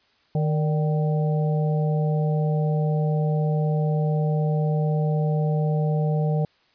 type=harmonic tone with a mistuned harmonic; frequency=154 Hz; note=D#3; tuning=17 cents flat; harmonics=1 / 3 / 4 / 5; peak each=-20 / -30 / -32 / -34 dBFS; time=0.35-6.45 s; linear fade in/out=2 ms; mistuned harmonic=4; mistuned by=-71 cents; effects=white hiss -62 dBFS RMS until 6.74 s + resampled to 11025 Hz